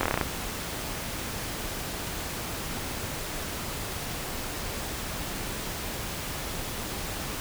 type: slowing click train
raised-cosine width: 0.5 ms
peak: -9 dBFS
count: 8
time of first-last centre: 0.01-0.212 s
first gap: 22 ms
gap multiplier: 1.09
effects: pink hiss -34 dBFS RMS until 7.4 s